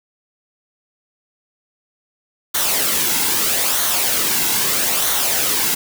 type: noise with flanger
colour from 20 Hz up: white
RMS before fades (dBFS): -18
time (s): 2.54-5.75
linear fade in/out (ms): 10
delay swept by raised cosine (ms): 0.39 to 1.69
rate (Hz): 0.78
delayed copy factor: -0.5
effects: none